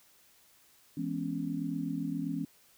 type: chord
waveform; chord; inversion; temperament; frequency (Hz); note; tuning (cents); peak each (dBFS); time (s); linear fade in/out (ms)
sine; C# minor seventh; first; just; 166.31 / 207.9 / 249.5 / 277.2; E3 / G#3 / B3 / C#4; +16 / +2 / +18 / 0; -37 / -40 / -38 / -35; 0.97-2.45; 5
effects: white hiss -63 dBFS RMS until 2.77 s